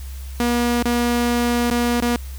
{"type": "tone with dropouts", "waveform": "sawtooth", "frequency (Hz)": 239.7, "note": "A#3", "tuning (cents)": 48, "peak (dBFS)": -13, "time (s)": [0.4, 2.16], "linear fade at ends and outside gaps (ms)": 0, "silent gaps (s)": [[0.826, 0.855], [1.701, 1.712], [2.003, 2.023]], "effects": ["added 66 Hz sine -29 dBFS peak until 2.38 s", "white hiss -44 dBFS RMS until 2.38 s"]}